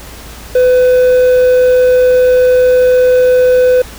triangle tone with quantisation, 503 Hz, B4, 32 cents sharp, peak -3 dBFS, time 0.55-3.82 s, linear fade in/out 5 ms, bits 5, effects added 57 Hz sine -32 dBFS peak until 3.98 s + pink hiss -32 dBFS RMS until 3.98 s

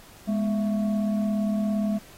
sine tone with frequency modulation, 207.8 Hz, G#3, 1 cent sharp, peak -22 dBFS, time 0.27-1.99 s, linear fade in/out 20 ms, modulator 453 Hz, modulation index 0.56, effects pink hiss -50 dBFS RMS until 2.17 s + AAC 48 kbps

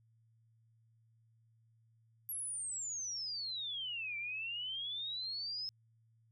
sine exponential two-way sweep, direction down then up, 11590 to 2322 to 5220 Hz, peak -38 dBFS, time 2.29-5.69 s, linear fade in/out 0 ms, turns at 4.17 s, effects added 113 Hz sine -67 dBFS peak until 6.31 s

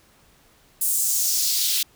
white noise with high-pass filter sweep, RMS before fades -22 dBFS, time 0.81-1.83 s, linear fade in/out 5 ms, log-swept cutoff 9500 to 3300 Hz, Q 1.9, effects pink hiss -57 dBFS RMS until 1.95 s

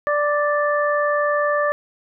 harmonic tone, 587.3 Hz, D5, in tune, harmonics 1 / 2 / 3, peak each -19 / -22 / -24 dBFS, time 0.07-1.72 s, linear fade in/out 0 ms, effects none

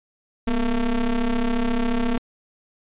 square ring-modulated tone, 112.9 Hz, A2, 45 cents sharp, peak -17 dBFS, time 0.47-2.18 s, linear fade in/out 5 ms, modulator 130 Hz, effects resampled to 8000 Hz

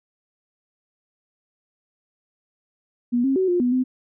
sine tone with pitch steps, 241.8 / 269.1 / 376.1 / 354 / 246.4 / 255.8 Hz, B3 / C4 / F#4 / F4 / B3 / C4, -36 / +49 / +28 / +23 / -4 / -39 cents, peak -17 dBFS, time 3.12-3.84 s, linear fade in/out 20 ms, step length 120 ms, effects none

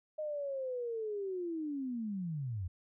sine linear sweep, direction down, 621 to 82.41 Hz, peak -35 dBFS, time 0.18-2.68 s, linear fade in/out 10 ms, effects none

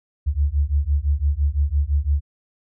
sine beating tone pair, 69.3 / 75.2 Hz, C#2 / D2, 0 / +42 cents, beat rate 5.9 Hz, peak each -20 dBFS, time 0.26-2.21 s, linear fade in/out 20 ms, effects none

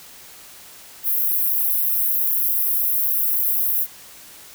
pink high-pass noise, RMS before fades -20 dBFS, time 1.03-3.87 s, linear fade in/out 50 ms, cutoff 12000 Hz, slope 48 dB/octave, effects white hiss -43 dBFS RMS until 4.54 s

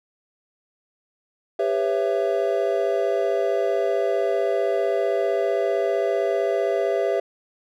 triangle chord, C# half-diminished seventh, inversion second, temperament just, 399.1 / 498.9 / 554.4 / 665.2 Hz, G4 / B4 / C#5 / E5, +31 / +17 / 0 / +16 cents, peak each -22 / -25 / -25 / -22 dBFS, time 1.59-7.2 s, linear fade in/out 5 ms, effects none

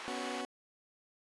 white band-pass noise, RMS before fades -45 dBFS, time 0-0.41 s, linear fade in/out 0 ms, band 470 to 2700 Hz, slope 12 dB/octave
20% pulse chord, B suspended second, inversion none, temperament just, 246.9 / 277.8 / 370.4 Hz, B3 / C#4 / F#4, 0 / +4 / +2 cents, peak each -37 / -38 / -38 dBFS, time 0.08-0.45 s, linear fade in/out 0 ms
effects resampled to 24000 Hz

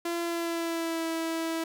sawtooth tone with pitch glide, 340.7 to 327.2 Hz, F4 to E4, -43 to -13 cents, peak -25 dBFS, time 0.05-1.64 s, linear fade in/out 5 ms, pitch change -70 cents, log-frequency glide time 0.22-1.07 s, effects none

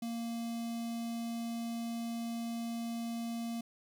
square tone with notch filter, 232.1 Hz, A#3, 7 cents flat, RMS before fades -38 dBFS, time 0.02-3.61 s, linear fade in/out 5 ms, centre 1500 Hz, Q 0.87, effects none

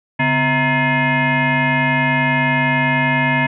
sine tone with frequency modulation, 932.3 Hz, A#5, in tune, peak -13 dBFS, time 0.19-3.47 s, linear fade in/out 10 ms, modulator 395 Hz, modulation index 3.7, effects none

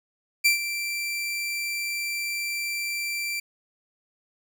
sawtooth tone with ADSR envelope, 2349 Hz, D7, in tune, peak -12 dBFS, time 0.44-3.4 s, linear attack 17 ms, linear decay 120 ms, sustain -12 dB, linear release 6 ms, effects none

